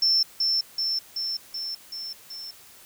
sine tone with echo, 5360 Hz, E8, 28 cents sharp, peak -17 dBFS, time 0.02-0.23 s, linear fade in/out 5 ms, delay 380 ms, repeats 6, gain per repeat -3 dB, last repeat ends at 2.51 s, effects tanh soft clip ceiling -13 dBFS + white hiss -50 dBFS RMS until 2.85 s

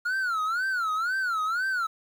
triangle tone with vibrato, 1400 Hz, F6, 4 cents sharp, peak -23 dBFS, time 0.05-1.87 s, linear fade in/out 10 ms, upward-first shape sine, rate 2 Hz, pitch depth 190 cents each way, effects 9-bit

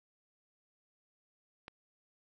click, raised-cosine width 0.3 ms, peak -29 dBFS, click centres 1.681 s, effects none

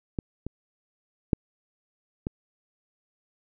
clicks, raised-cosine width 3 ms, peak -15 / -20 / -7 / -16 dBFS, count 4, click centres 0.188 / 0.466 / 1.332 / 2.269 s, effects none

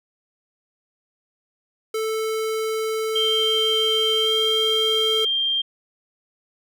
square tone, 440 Hz, A4, in tune, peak -23 dBFS, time 1.94-5.25 s, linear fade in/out 5 ms
sine tone with pitch glide, 3147 to 3184 Hz, G7 to G7, +6 to +26 cents, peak -19 dBFS, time 3.15-5.62 s, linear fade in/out 10 ms, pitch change +20 cents, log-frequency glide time 4.23-4.29 s
effects none

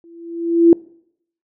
sine tone with exponential growth, 336.8 Hz, E4, 37 cents sharp, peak -3 dBFS, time 0.04-0.73 s, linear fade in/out 1 ms, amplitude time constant 150 ms, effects noise-tail reverb RT60 0.7 s tail -24 dB re dry

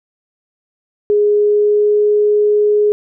sine tone with pitch glide, 415.3 to 417.9 Hz, G#4 to G#4, 0 to +11 cents, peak -9 dBFS, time 1.1-2.92 s, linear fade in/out 0 ms, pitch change +11 cents, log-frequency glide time 1.32-1.99 s, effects none

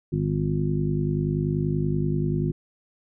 harmonic tone with a mistuned harmonic, 50.4 Hz, G1, 49 cents sharp, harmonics 1 / 2 / 3 / 4 / 5 / 7, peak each -35 / -31 / -24 / -32 / -31 / -30 dBFS, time 0.12-2.52 s, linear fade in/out 10 ms, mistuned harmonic 1, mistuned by +23 cents, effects none

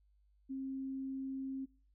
sine tone, 267.2 Hz, C4, 36 cents sharp, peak -38 dBFS, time 0.49-1.66 s, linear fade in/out 20 ms, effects noise-tail reverb RT60 0.4 s tail -22 dB re dry + added 50 Hz sine -67 dBFS peak until 1.94 s

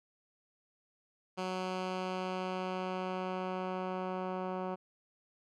10% pulse tone with low-pass filter sweep, 185.2 Hz, F#3, 2 cents sharp, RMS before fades -37 dBFS, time 1.37-4.76 s, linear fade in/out 20 ms, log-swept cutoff 5400 to 1300 Hz, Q 0.74, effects none

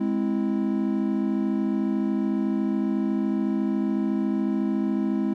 triangle chord, Ab augmented, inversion none, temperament equal, 207.7 / 261.6 / 329.6 Hz, Ab3 / C4 / E4, 0 / 0 / 0 cents, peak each -23 / -25 / -26 dBFS, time 0-5.34 s, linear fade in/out 10 ms, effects none

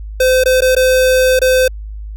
square tone with dropouts, 514 Hz, C5, 31 cents flat, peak -9 dBFS, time 0.2-1.68 s, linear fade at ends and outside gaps 5 ms, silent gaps 0.438-0.457 / 0.607-0.619 / 0.751-0.764 / 1.392-1.416 s, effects added 52 Hz sine -24 dBFS peak until 2.16 s

